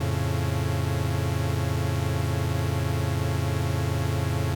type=chord; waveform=45% pulse; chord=F augmented; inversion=none; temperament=equal; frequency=87.31 / 110 / 138.59 Hz; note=F2 / A2 / C#3; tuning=0 / 0 / 0 cents; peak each=-28 dBFS; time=0-4.55 s; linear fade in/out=10 ms; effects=none